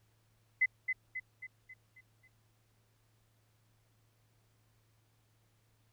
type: tone with echo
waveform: sine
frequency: 2032 Hz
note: B6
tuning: 49 cents sharp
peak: -24 dBFS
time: 0.61-0.66 s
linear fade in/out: 10 ms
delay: 270 ms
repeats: 6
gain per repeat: -6 dB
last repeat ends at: 2.28 s
effects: added 110 Hz sine -70 dBFS peak until 5.92 s + pink hiss -75 dBFS RMS until 5.92 s

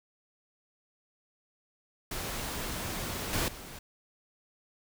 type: noise with level steps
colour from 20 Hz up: pink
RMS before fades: -36 / -30 / -45 dBFS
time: 2.11-3.79 s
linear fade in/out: 5 ms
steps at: 3.33 / 3.48 s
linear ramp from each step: 2 ms
effects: none

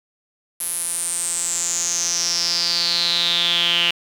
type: tone with band-pass filter sweep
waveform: sawtooth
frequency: 172 Hz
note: F3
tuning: 26 cents flat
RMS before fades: -21 dBFS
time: 0.6-3.91 s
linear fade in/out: 5 ms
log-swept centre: 11000 to 2900 Hz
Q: 8.4
effects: 7-bit

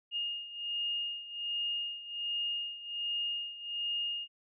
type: beating tone pair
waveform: sine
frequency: 2840 / 2841.3 Hz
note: F7 / F7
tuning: +28 / +29 cents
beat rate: 1.3 Hz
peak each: -35 / -39 dBFS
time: 0.11-4.28 s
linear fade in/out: 50 ms
effects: none

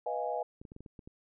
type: chord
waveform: sine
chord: F half-diminished seventh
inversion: second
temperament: equal with one note detuned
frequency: 493.9 / 622.3 / 692 / 830.6 Hz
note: Cb5 / Eb5 / F5 / Ab5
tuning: 0 / 0 / -16 / 0 cents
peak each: -37 dBFS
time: 0.06-0.43 s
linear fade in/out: 5 ms
type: clicks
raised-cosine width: 3 ms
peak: -35 dBFS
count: 8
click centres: 0.615 / 0.652 / 0.719 / 0.764 / 0.806 / 0.862 / 0.992 / 1.075 s
effects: none

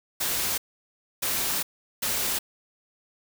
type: noise bursts at uneven times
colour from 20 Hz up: white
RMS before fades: -27 dBFS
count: 3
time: 0.2-0.58 / 1.22-1.63 / 2.02-2.39 s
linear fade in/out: 10 ms
effects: none

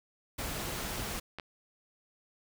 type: noise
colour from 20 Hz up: pink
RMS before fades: -37 dBFS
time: 0.38-1.2 s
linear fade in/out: 10 ms
type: clicks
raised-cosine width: 0.3 ms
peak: -24 dBFS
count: 2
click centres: 1.386 / 1.398 s
effects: none

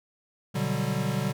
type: chord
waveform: square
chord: G major seventh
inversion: first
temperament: equal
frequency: 123.47 / 146.83 / 185 / 196 Hz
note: B2 / D3 / F#3 / G3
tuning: 0 / 0 / 0 / 0 cents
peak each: -32 / -31 / -34 / -32 dBFS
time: 0.54-1.33 s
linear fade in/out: 20 ms
effects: none

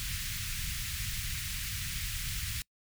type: band-stop noise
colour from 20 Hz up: pink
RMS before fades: -36 dBFS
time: 0-2.62 s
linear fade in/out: 0 ms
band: 140 to 1800 Hz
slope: 24 dB/octave
effects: noise-tail reverb RT60 0.1 s tail -25 dB re dry

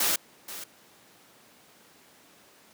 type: noise with echo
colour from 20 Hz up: white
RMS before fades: -25 dBFS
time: 0-0.16 s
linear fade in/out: 5 ms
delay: 480 ms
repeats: 1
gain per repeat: -14 dB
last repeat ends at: 0.64 s
effects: pink hiss -56 dBFS RMS until 2.73 s + high-pass 200 Hz 12 dB/octave

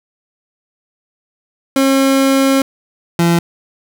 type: tone pair in turn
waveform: 30% pulse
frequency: 270 / 170.09 Hz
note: C#4 / F3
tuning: -45 / -45 cents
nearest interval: minor sixth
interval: 800 cents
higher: first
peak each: -7 / -7 dBFS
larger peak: neither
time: 1.76-2.62 / 3.19-3.39 s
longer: first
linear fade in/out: 2 ms
effects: none

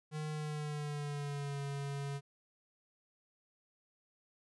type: tone with pitch glide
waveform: square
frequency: 153.2 to 140.49 Hz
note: D#3 to C#3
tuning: -27 to +24 cents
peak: -38 dBFS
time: 0.11-2.21 s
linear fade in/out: 50 ms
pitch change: -149 cents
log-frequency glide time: 0.31-1.6 s
effects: resampled to 24000 Hz

